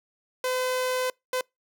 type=tone bursts at uneven times; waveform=sawtooth; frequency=509 Hz; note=C5; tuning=48 cents flat; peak=-21 dBFS; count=2; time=0.44-1.1 / 1.33-1.41 s; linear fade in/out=2 ms; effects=noise-tail reverb RT60 0.2 s tail -26 dB re dry